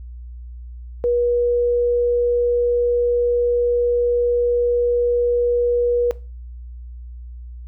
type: tone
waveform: sine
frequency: 482.2 Hz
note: B4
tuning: 41 cents flat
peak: -15 dBFS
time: 1.04-6.11 s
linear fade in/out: 0 ms
effects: noise-tail reverb RT60 0.3 s tail -19 dB re dry + added 60 Hz sine -32 dBFS peak until 7.67 s